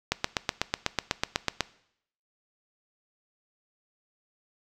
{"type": "click train", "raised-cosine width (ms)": 0.2, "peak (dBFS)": -6, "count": 13, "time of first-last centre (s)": [0.12, 1.607], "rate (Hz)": 8.07, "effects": ["noise-tail reverb RT60 0.7 s tail -19 dB re dry"]}